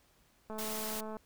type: click train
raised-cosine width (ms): 1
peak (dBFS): -30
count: 146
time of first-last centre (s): 0.5-1.168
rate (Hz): 217
type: noise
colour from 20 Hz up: white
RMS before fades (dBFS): -40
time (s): 0.58-1.01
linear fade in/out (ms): 10
effects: pink hiss -68 dBFS RMS until 1.25 s